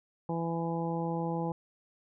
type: harmonic tone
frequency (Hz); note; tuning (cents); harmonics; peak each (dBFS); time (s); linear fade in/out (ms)
166.8; E3; +21; 1 / 2 / 3 / 4 / 5 / 6; -33 / -37 / -37 / -45 / -37 / -45; 0.29-1.52; 2
effects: none